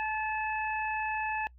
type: harmonic tone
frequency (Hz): 866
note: A5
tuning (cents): -28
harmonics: 1 / 2 / 3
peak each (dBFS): -32 / -35 / -37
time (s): 0-1.47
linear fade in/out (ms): 0
effects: noise-tail reverb RT60 0.1 s tail -24 dB re dry + added 61 Hz sine -52 dBFS peak until 1.58 s